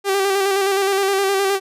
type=tone with vibrato; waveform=sawtooth; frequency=392 Hz; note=G4; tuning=in tune; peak=-12 dBFS; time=0.04-1.6 s; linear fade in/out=50 ms; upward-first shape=square; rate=9.6 Hz; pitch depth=32 cents each way; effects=resampled to 32000 Hz